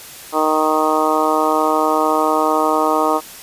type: harmonic tone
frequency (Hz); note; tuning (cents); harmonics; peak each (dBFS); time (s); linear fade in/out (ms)
155.56; D#3; 0; 2 / 3 / 4 / 5 / 6 / 7 / 8; -21 / -21 / -21 / -21 / -21 / -21 / -21; 0.32-3.21; 50
effects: white hiss -36 dBFS RMS until 3.42 s + resampled to 32000 Hz